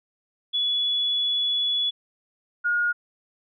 sine tone pair in turn, 3408 / 1432.9 Hz, G#7 / F6, +44 / +44 cents, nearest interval octave + minor third, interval 1500 cents, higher first, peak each -21 / -20 dBFS, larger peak second, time 0.53-1.91 / 2.64-2.93 s, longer first, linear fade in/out 20 ms, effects none

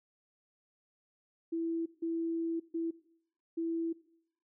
sine tone bursts at uneven times, 330.9 Hz, E4, 7 cents sharp, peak -31 dBFS, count 4, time 1.52-1.86 / 2.02-2.6 / 2.74-2.91 / 3.57-3.93 s, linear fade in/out 10 ms, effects noise-tail reverb RT60 0.7 s tail -20 dB re dry

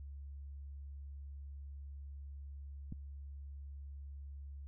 click, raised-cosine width 5 ms, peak -30 dBFS, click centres 2.924 s, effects added 70 Hz sine -45 dBFS peak until 4.67 s

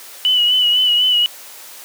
sine tone with vibrato, 2960 Hz, F#7, in tune, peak -11 dBFS, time 0.25-1.26 s, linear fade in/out 0 ms, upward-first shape sine, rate 4 Hz, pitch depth 42 cents each way, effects white hiss -37 dBFS RMS until 1.84 s + high-pass 400 Hz 12 dB/octave

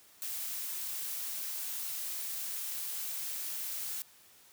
blue noise, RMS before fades -38 dBFS, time 0.22-4.02 s, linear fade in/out 0 ms, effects white hiss -60 dBFS RMS until 4.52 s + high-pass 60 Hz 12 dB/octave

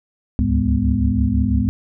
sine tone cluster, 69.2 / 75.2 / 105.4 / 205.3 / 249 Hz, C#2 / D2 / G#2 / G#3 / B3, -2 / +42 / +26 / -20 / +14 cents, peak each -21 dBFS, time 0.39-1.69 s, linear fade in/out 0 ms, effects none

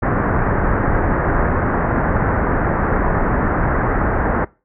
pink low-pass noise, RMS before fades -17 dBFS, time 0.02-4.45 s, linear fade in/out 10 ms, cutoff 1800 Hz, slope 48 dB/octave, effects noise-tail reverb RT60 0.3 s tail -22 dB re dry

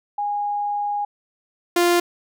sine / sawtooth tone pair in turn, 822 / 348.6 Hz, G#5 / F4, -18 / -3 cents, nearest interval octave + minor third, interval 1485 cents, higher first, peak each -21 / -11 dBFS, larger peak second, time 0.18-1.05 / 1.76-2 s, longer first, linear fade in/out 5 ms, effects none

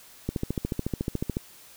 click train, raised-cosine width 3 ms, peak -14 dBFS, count 16, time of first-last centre 0.29-1.369 s, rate 13.9 Hz, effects white hiss -51 dBFS RMS until 1.76 s

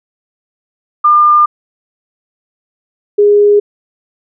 sine tone pair in turn, 1202 / 411.9 Hz, D6 / G#4, +40 / -14 cents, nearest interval octave + perfect fifth, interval 1854 cents, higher first, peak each -4 dBFS, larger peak neither, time 1.04-1.46 / 3.18-3.6 s, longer neither, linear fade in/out 10 ms, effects none

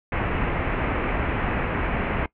pink low-pass noise, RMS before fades -25 dBFS, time 0.12-2.26 s, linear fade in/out 2 ms, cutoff 2600 Hz, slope 48 dB/octave, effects noise-tail reverb RT60 0.1 s tail -21 dB re dry

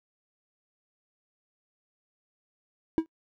triangle tone with exponential decay, 322.6 Hz, E4, 37 cents flat, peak -14 dBFS, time 2.98-3.06 s, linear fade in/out 0 ms, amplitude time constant 17 ms, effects noise-tail reverb RT60 0.1 s tail -23 dB re dry

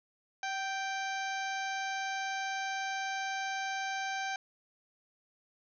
harmonic tone with a mistuned harmonic, 784 Hz, G5, in tune, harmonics 1 / 2 / 3 / 4 / 5 / 6 / 7 / 8, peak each -36 / -38 / -42 / -48 / -48 / -52 / -52 / -48 dBFS, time 0.43-4.36 s, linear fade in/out 2 ms, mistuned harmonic 1, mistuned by -27 cents, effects none

